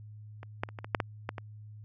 clicks, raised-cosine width 0.5 ms, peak -29 / -15 / -30 / -25 / -24 / -9 / -13 / -17 / -22 dBFS, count 9, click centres 0.431 / 0.635 / 0.689 / 0.788 / 0.845 / 0.948 / 1.002 / 1.291 / 1.382 s, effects added 106 Hz sine -45 dBFS peak until 1.84 s

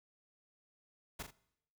pink noise with echo, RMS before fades -42 dBFS, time 1.19-1.23 s, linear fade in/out 10 ms, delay 40 ms, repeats 2, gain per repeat -7 dB, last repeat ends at 1.31 s, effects noise-tail reverb RT60 0.8 s tail -21 dB re dry

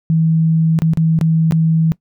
sine tone with dropouts, 161.6 Hz, E3, 34 cents flat, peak -10 dBFS, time 0.1-1.92 s, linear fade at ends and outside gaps 0 ms, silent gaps 0.789-0.82 / 0.935-0.973 / 1.189-1.212 / 1.51-1.522 s, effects noise-tail reverb RT60 0.1 s tail -20 dB re dry

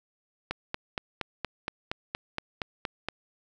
click train, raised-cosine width 0.3 ms, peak -14 dBFS, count 12, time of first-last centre 0.51-3.086 s, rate 4.27 Hz, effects none

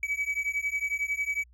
triangle beating tone pair, 2276 / 2287 Hz, C#7 / D7, +45 / -47 cents, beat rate 11 Hz, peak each -29 dBFS, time 0.03-1.44 s, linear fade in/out 2 ms, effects added 60 Hz sine -54 dBFS peak until 1.53 s

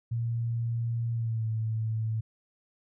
sine tone with pitch glide, 116.54 to 110.83 Hz, A#2 to A2, 0 to +13 cents, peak -27 dBFS, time 0.11-2.21 s, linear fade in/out 10 ms, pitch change -87 cents, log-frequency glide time 1.12-1.46 s, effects none

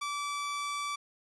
sawtooth tone, 1157 Hz, D6, 26 cents flat, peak -29 dBFS, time 0.01-0.96 s, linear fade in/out 10 ms, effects resampled to 22050 Hz

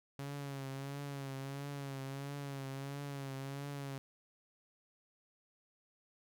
sawtooth tone with vibrato, 138.59 Hz, C#3, in tune, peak -37 dBFS, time 0.19-3.98 s, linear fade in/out 0 ms, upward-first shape triangle, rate 1.5 Hz, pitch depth 57 cents each way, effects none

